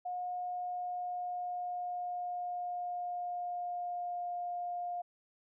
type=tone with pitch glide; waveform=sine; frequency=720 to 706.8 Hz; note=F#5 to F5; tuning=-47 to +21 cents; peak=-35 dBFS; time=0.05-5.02 s; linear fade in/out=10 ms; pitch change=-32 cents; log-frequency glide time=0.16-4.36 s; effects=none